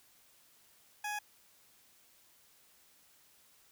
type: tone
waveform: 20% pulse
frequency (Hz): 835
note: G#5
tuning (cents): +9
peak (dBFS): -31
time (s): 1.04-1.19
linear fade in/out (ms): 5
effects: white hiss -65 dBFS RMS until 3.71 s